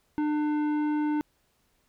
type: tone with tanh clipping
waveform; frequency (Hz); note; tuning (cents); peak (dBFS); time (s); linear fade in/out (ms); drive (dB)
sine; 299.9; D4; +36; -26; 0.18-1.21; 0; 12
effects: pink hiss -70 dBFS RMS until 1.88 s